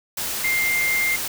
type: tone in noise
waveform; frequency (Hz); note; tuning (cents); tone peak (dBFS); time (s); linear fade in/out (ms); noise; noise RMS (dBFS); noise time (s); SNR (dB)
sine; 2100; C7; +6; -19; 0.44-1.16; 5; white; -27; 0.17-1.28; +5
effects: none